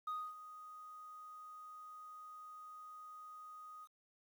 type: tone with ADSR envelope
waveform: sine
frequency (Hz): 1244.5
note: D#6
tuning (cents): 0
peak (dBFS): -35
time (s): 0.07-3.88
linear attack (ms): 7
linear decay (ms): 260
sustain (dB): -15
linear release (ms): 48
effects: tanh soft clip ceiling -37 dBFS + 11-bit